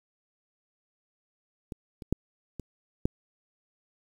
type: clicks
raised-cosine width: 3 ms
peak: -23 / -28 / -11 / -24 / -11 dBFS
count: 5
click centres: 1.722 / 2.022 / 2.126 / 2.597 / 3.055 s
effects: 8-bit